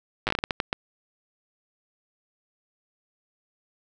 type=slowing click train; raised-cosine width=0.3 ms; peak=-8 dBFS; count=11; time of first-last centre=0.27-0.729 s; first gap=8 ms; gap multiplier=1.36; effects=none